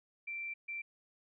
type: tone bursts at uneven times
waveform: sine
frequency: 2349 Hz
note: D7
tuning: in tune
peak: -38 dBFS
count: 2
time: 0.27-0.54 / 0.68-0.82 s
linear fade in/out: 10 ms
effects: none